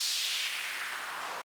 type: noise with band-pass filter sweep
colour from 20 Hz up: white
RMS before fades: -34 dBFS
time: 0-1.42 s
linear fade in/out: 10 ms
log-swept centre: 4800 to 870 Hz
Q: 1.9
effects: Opus 32 kbps